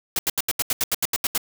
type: noise bursts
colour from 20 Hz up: white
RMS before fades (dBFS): -22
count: 12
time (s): 0.16-1.378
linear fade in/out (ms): 2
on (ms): 30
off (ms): 78
effects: none